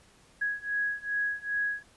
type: beating tone pair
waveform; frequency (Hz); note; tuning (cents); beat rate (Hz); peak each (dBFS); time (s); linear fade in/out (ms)
sine; 1662 / 1664.5; G#6 / G#6; +1 / +3; 2.5; -32 / -31; 0.41-1.83; 10
effects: pink hiss -60 dBFS RMS until 1.96 s + resampled to 24000 Hz